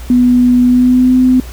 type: tone with pitch glide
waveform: sine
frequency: 246.9 to 254.7 Hz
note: B3 to C4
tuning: 0 to -46 cents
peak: -5 dBFS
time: 0.1-1.4 s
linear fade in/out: 2 ms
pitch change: +54 cents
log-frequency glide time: 0.64-1.15 s
effects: added 60 Hz sine -25 dBFS peak until 1.52 s + pink hiss -35 dBFS RMS until 1.52 s